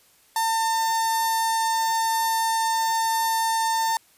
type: tone with notch filter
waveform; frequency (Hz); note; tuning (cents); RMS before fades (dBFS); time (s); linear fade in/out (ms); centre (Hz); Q
sawtooth; 901; A5; +41; -23; 0.36-3.97; 2; 2500; 0.91
effects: white hiss -58 dBFS RMS until 4.17 s + resampled to 32000 Hz